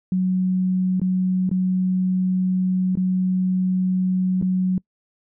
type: tone with dropouts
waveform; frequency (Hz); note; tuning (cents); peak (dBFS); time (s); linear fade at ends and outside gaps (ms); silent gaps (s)
sine; 185; F#3; 0; -17; 0.12-4.78; 2; 0.998-1.016 / 1.493-1.513 / 2.954-2.972 / 4.415-4.424
effects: noise-tail reverb RT60 0.1 s tail -25 dB re dry